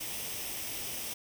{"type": "noise with comb filter", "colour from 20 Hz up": "white", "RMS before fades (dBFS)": -38, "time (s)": [0, 1.14], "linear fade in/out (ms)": 10, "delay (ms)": 0.35, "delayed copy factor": 0.5, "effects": []}